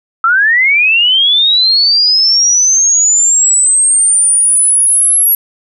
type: linear sweep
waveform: sine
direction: up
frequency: 1300 to 11440 Hz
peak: -6 dBFS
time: 0.24-5.35 s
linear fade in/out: 2 ms
effects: none